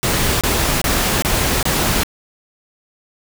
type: noise bursts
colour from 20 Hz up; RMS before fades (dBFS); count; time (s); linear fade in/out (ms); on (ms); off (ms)
pink; -17; 5; 0.03-2.034; 0; 380; 26
effects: none